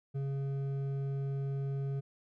sine tone with hard clipping, 137.7 Hz, C#3, 11 cents flat, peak -34 dBFS, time 0.14-2.01 s, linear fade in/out 20 ms, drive 7 dB, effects none

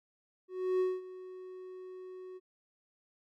triangle tone with ADSR envelope, 370 Hz, F#4, in tune, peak -24 dBFS, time 0.48-2.4 s, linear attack 320 ms, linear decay 210 ms, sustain -18 dB, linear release 34 ms, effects none

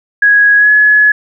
sine tone with pitch glide, 1661.2 to 1697.1 Hz, G#6 to G#6, 0 to +37 cents, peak -4 dBFS, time 0.22-1.12 s, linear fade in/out 5 ms, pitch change +37 cents, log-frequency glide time 0.57-0.7 s, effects none

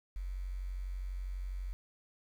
sine tone with quantisation, 46.09 Hz, F#1, 6 cents flat, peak -36 dBFS, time 0.16-1.73 s, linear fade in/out 0 ms, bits 10, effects none

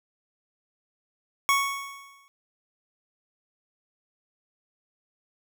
25% pulse tone with exponential decay, 1109 Hz, C#6, in tune, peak -14 dBFS, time 1.49-2.28 s, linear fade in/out 0 ms, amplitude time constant 170 ms, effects none

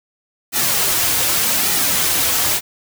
white noise with flanger, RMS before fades -17 dBFS, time 0.52-2.61 s, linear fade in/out 50 ms, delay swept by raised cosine 1.8 to 5.1 ms, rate 0.84 Hz, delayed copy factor -0.55, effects none

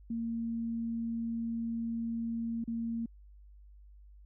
sine tone with dropouts, 230 Hz, A#3, 23 cents flat, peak -32 dBFS, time 0.1-3.06 s, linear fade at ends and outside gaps 5 ms, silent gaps 2.641-2.676 s, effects added 50 Hz sine -52 dBFS peak until 4.25 s

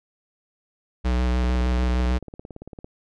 square tone with vibrato, 61.8 Hz, B1, 2 cents sharp, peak -20 dBFS, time 1.04-2.19 s, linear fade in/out 20 ms, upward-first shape square, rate 6.6 Hz, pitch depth 16 cents each way
click train, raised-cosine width 2 ms, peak -25 dBFS, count 26, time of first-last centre 1.44-2.844 s, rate 17.8 Hz
effects low-pass 5000 Hz 12 dB/octave

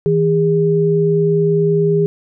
sine tone pair together, 161.3 / 406.5 Hz, E3 / G#4, -37 / -37 cents, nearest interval octave + major third, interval 1600 cents, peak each -15 / -13 dBFS, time 0.06-2.06 s, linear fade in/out 0 ms, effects none

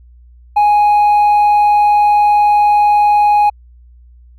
triangle tone with hard clipping, 830.6 Hz, G#5, in tune, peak -6 dBFS, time 0.56-3.5 s, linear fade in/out 10 ms, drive 1 dB, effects added 60 Hz sine -39 dBFS peak until 4.38 s

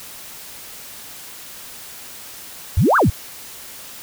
sine exponential two-way sweep, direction up then down, 69.3 to 1667 to 69.3 Hz, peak -11 dBFS, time 2.77-3.1 s, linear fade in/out 5 ms, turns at 2.97 s, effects white hiss -37 dBFS RMS until 4.02 s

